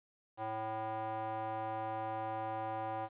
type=tone with band-pass filter; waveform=square; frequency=110 Hz; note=A2; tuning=in tune; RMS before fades=-39 dBFS; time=0.37-3.09 s; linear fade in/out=50 ms; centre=800 Hz; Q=3.2; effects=resampled to 8000 Hz + 11-bit